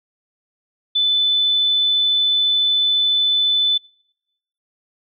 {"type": "tone", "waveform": "sine", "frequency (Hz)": 3506, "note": "A7", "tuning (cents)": -7, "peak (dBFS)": -14, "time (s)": [0.95, 3.78], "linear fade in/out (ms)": 10, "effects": ["noise-tail reverb RT60 0.9 s tail -26 dB re dry"]}